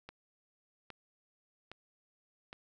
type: click train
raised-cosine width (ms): 0.3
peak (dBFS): -30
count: 4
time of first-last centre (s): 0.09-2.529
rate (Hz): 1.23
effects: none